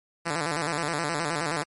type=tone with vibrato; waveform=5% pulse; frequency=157.5 Hz; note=D#3; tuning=21 cents sharp; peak=-15 dBFS; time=0.25-1.64 s; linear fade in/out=20 ms; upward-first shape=square; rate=9.5 Hz; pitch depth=120 cents each way; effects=MP3 48 kbps